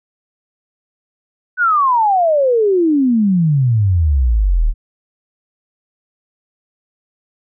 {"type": "exponential sweep", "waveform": "sine", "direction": "down", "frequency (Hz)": [1514, 34.8], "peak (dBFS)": -10, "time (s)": [1.57, 4.74], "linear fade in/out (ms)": 50, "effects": []}